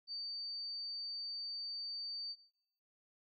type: tone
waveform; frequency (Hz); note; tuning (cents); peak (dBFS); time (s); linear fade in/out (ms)
sine; 4600; D8; -37; -40; 0.07-2.36; 50
effects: noise-tail reverb RT60 0.8 s tail -18 dB re dry + AAC 32 kbps